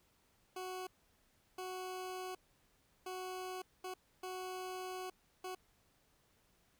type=tone bursts at uneven times; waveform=20% pulse; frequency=370 Hz; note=F#4; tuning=in tune; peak=-37 dBFS; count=6; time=0.56-0.87 / 1.58-2.35 / 3.06-3.62 / 3.84-3.94 / 4.23-5.1 / 5.44-5.55 s; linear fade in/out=5 ms; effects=pink hiss -73 dBFS RMS until 6.79 s